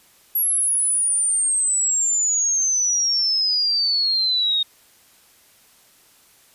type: exponential sweep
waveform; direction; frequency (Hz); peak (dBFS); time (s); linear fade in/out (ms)
sine; down; 11500 to 3706; -17; 0.35-4.63; 5
effects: white hiss -54 dBFS RMS until 6.54 s + resampled to 32000 Hz